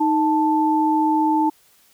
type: tone pair together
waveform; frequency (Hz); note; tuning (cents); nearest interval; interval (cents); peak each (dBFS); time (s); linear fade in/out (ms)
sine; 311.6 / 880; D#4 / A5; +3 / 0; octave + tritone; 1797; -18; 0-1.5; 10
effects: white hiss -56 dBFS RMS until 1.93 s